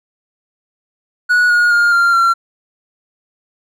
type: tone with pitch steps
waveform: triangle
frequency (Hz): 1464 / 1438.8 / 1414.1 / 1389.8 / 1366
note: F#6 / F#6 / F6 / F6 / F6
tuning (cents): -19 / -49 / +21 / -9 / -39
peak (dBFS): -7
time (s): 1.29-2.34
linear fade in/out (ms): 20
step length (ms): 210
effects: none